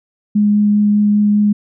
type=tone with vibrato; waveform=sine; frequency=207.7 Hz; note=G#3; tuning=in tune; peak=-9 dBFS; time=0.35-1.53 s; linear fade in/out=10 ms; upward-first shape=triangle; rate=5 Hz; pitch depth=9 cents each way; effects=none